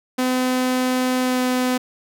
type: tone with pitch glide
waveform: sawtooth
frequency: 254.5 to 252.7 Hz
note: C4 to B3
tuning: -48 to +40 cents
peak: -14 dBFS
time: 0.18-1.78 s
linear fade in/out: 10 ms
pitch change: -12 cents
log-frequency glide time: 1.21-1.4 s
effects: none